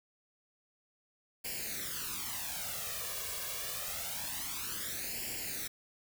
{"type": "noise with flanger", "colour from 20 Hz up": "white", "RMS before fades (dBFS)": -39, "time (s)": [1.44, 5.68], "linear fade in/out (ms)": 10, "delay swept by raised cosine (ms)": [0.4, 1.8], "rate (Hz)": 0.26, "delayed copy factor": 0.8, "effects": []}